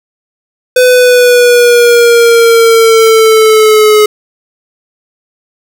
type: linear sweep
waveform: square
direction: down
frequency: 504 to 422.7 Hz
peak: -3 dBFS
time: 0.76-4.06 s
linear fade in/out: 5 ms
effects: none